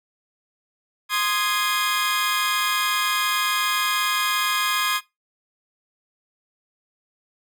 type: chord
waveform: 20% pulse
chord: Ab major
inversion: first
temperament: equal with one note detuned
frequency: 1046.5 / 1236.6 / 1661.2 Hz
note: C6 / Eb6 / Ab6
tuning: 0 / -11 / 0 cents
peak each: -20 dBFS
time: 1.09-5.01 s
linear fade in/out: 50 ms
effects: noise-tail reverb RT60 0.2 s tail -20 dB re dry